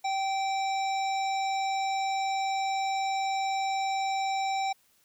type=harmonic tone with a mistuned harmonic; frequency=776 Hz; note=G5; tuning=18 cents flat; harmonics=1 / 3 / 5 / 7 / 9; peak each=-27 / -37 / -41 / -44 / -46 dBFS; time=0.04-4.73 s; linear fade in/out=10 ms; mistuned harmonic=9; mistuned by=+54 cents; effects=white hiss -66 dBFS RMS until 5.04 s